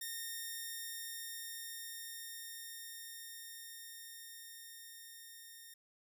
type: tone with level ramp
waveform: 5% pulse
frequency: 1834 Hz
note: A#6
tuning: 29 cents flat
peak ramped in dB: -30 to -42 dBFS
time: 0.01-5.74 s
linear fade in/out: 5 ms
effects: none